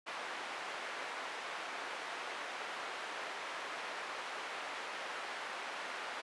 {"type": "band-pass noise", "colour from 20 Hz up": "white", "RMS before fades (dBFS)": -43, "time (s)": [0.06, 6.22], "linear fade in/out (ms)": 20, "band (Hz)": [510, 1900], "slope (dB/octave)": 12, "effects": ["resampled to 24000 Hz"]}